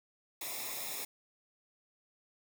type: noise with comb filter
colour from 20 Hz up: white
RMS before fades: -40 dBFS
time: 0.41-1.05 s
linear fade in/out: 5 ms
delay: 0.66 ms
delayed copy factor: -0.75
effects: none